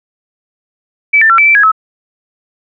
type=tone with pitch steps; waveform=sine; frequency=2304 / 1782 / 1351 / 2318 / 2334 / 1660 / 1295 Hz; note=D7 / A6 / E6 / D7 / D7 / G#6 / E6; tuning=-34 / +22 / +42 / -23 / -11 / -1 / -31 cents; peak=-4 dBFS; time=1.13-1.718 s; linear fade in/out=10 ms; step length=84 ms; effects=none